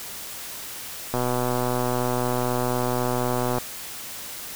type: click train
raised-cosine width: 1 ms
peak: -11 dBFS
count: 304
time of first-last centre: 1.14-3.584 s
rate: 124 Hz
effects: white hiss -36 dBFS RMS until 4.55 s